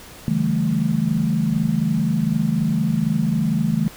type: chord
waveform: sine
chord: A dominant seventh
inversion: first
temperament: equal with one note detuned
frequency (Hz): 142.24 / 164.81 / 196 / 220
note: C#3 / E3 / G3 / A3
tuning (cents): +45 / 0 / 0 / 0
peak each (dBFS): -25 / -21 / -25 / -21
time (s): 0.28-3.88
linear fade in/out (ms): 0
effects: pink hiss -41 dBFS RMS until 3.96 s